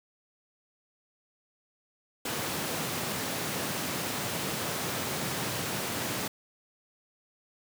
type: high-pass noise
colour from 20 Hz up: pink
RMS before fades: -33 dBFS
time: 2.25-6.28 s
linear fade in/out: 5 ms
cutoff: 110 Hz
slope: 24 dB/octave
effects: none